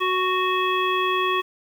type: harmonic tone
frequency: 370 Hz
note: F#4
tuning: in tune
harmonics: 1 / 3 / 5 / 7 / 9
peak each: -25 / -22 / -30 / -29 / -30 dBFS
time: 0-1.42 s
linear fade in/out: 20 ms
effects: 8-bit